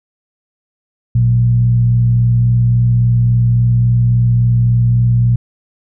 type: tone with frequency modulation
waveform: sine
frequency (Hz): 118.6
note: A#2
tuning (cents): +30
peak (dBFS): -8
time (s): 1.15-5.36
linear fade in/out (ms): 5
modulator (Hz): 63.6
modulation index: 0.37
effects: none